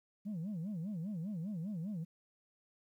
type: tone with vibrato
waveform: sine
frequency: 185 Hz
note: F#3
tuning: in tune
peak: -35 dBFS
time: 0.25-2.05 s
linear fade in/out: 20 ms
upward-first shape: sine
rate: 5 Hz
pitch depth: 270 cents each way
effects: tanh soft clip ceiling -36 dBFS + 12-bit